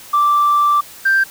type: tone pair in turn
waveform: sine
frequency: 1172 / 1574.4 Hz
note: D6 / G6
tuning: -4 / +7 cents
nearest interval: perfect fourth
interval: 511 cents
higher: second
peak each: -9 dBFS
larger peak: neither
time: 0.13-0.81 / 1.05-1.24 s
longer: first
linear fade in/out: 10 ms
effects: tanh soft clip ceiling -7 dBFS + white hiss -38 dBFS RMS until 1.3 s